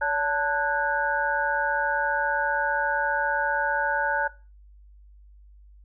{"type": "tone cluster", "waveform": "sine", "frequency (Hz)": [571, 886, 1475, 1630], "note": ["D5", "A5", "F#6", "G#6"], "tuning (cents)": [-49, 12, -6, -33], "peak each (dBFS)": [-30, -27, -26, -30], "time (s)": [0.01, 4.28], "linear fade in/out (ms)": 10, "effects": ["noise-tail reverb RT60 0.3 s tail -17 dB re dry", "added 50 Hz sine -48 dBFS peak until 5.84 s"]}